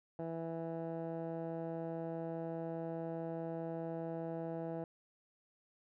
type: tone with low-pass filter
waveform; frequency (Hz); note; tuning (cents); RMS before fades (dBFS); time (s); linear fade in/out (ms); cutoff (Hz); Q
15% pulse; 164.81; E3; 0; -41; 0.19-4.84; 2; 770; 1.7
effects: none